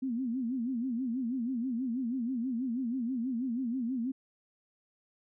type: tone with vibrato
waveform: sine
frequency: 246.3 Hz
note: B3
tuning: 5 cents flat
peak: -30 dBFS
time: 0.02-4.12 s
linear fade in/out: 10 ms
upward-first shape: sine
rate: 6.2 Hz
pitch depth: 150 cents each way
effects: none